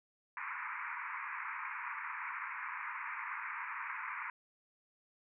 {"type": "band-pass noise", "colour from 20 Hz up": "pink", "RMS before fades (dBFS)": -42, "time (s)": [0.37, 4.3], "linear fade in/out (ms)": 2, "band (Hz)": [920, 2400], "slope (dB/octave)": 96, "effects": []}